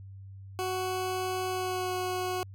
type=tone with pitch glide; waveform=20% pulse; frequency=371 to 366.7 Hz; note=F#4 to F#4; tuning=+5 to -15 cents; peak=-25 dBFS; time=0.59-2.43 s; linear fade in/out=0 ms; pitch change=-20 cents; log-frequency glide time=1.49-1.94 s; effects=added 97 Hz sine -43 dBFS peak until 2.54 s